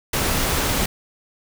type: noise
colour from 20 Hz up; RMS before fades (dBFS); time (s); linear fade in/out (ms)
pink; -21; 0.13-0.86; 5
effects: none